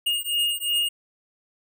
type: beating tone pair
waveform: square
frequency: 2847 / 2849.8 Hz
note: F7 / F7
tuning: +33 / +34 cents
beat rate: 2.8 Hz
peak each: -26 dBFS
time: 0.06-0.89 s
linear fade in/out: 10 ms
effects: none